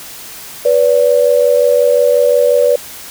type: tone pair together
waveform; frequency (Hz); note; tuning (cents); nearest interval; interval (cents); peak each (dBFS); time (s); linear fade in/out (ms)
sine; 490 / 575.6; B4 / D5; -14 / -35; minor third; 279; -10; 0.65-2.76; 5
effects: white hiss -31 dBFS RMS until 3.1 s